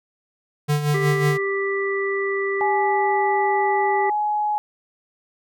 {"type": "tone with tremolo", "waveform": "square", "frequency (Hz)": 147.6, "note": "D3", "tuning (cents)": 9, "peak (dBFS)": -17, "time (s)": [0.68, 1.38], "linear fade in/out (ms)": 20, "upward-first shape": "sine", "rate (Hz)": 5.5, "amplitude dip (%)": 60}
{"type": "harmonic tone", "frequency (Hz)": 393.9, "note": "G4", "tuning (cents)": 8, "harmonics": [1, 3, 5], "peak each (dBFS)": [-22, -31, -26], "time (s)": [0.94, 4.1], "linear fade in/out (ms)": 5}
{"type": "tone", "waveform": "sine", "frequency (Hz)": 841, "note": "G#5", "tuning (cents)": 22, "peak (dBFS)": -19, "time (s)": [2.61, 4.58], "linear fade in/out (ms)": 0}
{"effects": []}